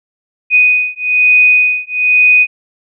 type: beating tone pair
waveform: sine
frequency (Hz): 2489 / 2490.1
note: D#7 / D#7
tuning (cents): 0 / +1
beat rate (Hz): 1.1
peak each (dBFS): -10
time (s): 0.5-2.47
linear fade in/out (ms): 50
effects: none